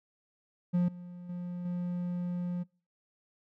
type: tone with level steps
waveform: triangle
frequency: 176.9 Hz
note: F3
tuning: 23 cents sharp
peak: -22 / -40 / -33 / -29 dBFS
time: 0.73-2.64 s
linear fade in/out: 20 ms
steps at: 0.88 / 1.29 / 1.65 s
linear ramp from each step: 5 ms
effects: noise-tail reverb RT60 0.4 s tail -26 dB re dry